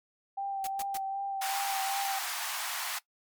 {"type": "tone with vibrato", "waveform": "sine", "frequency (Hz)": 784, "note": "G5", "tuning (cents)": 0, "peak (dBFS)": -31, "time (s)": [0.37, 2.19], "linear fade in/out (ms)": 10, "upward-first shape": "sine", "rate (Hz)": 2.6, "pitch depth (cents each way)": 20}
{"type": "noise bursts", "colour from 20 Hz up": "white", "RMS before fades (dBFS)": -39, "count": 3, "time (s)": [0.64, 0.973], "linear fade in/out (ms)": 2, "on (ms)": 31, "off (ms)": 120}
{"type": "high-pass noise", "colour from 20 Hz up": "pink", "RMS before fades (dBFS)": -35, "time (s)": [1.41, 2.99], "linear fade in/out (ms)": 10, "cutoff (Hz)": 740, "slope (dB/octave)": 48}
{"effects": ["noise-tail reverb RT60 0.1 s tail -19 dB re dry", "MP3 96 kbps"]}